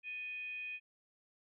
sine tone with frequency modulation, 2489 Hz, D#7, in tune, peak -40 dBFS, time 0.03-0.8 s, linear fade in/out 50 ms, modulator 716 Hz, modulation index 0.24, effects none

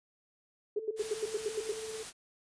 sine tone bursts, 415.3 Hz, G#4, in tune, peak -30 dBFS, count 9, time 0.76-1.722 s, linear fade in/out 5 ms, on 34 ms, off 82 ms
sine tone with tremolo, 439.8 Hz, A4, 1 cent flat, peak -37 dBFS, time 0.77-2.03 s, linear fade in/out 2 ms, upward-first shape sine, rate 18 Hz, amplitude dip 45%
white noise, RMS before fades -43 dBFS, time 0.96-2.13 s, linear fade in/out 50 ms
effects resampled to 22050 Hz

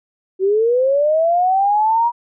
sine linear sweep, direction up, 370 to 960 Hz, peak -12 dBFS, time 0.39-2.12 s, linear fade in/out 50 ms, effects none

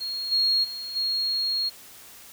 sine tone with level steps, 4281 Hz, C8, 39 cents sharp, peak -28 / -19 / -32 / -23 dBFS, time 0-1.7 s, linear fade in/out 20 ms, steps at 0.31 / 0.63 / 0.95 s, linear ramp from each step 20 ms, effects white hiss -47 dBFS RMS until 2.32 s

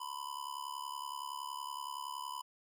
square tone with amplitude modulation, 1000 Hz, B5, 21 cents sharp, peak -37 dBFS, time 0-2.42 s, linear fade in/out 10 ms, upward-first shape sine, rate 70.7 Hz, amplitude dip 90%, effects none

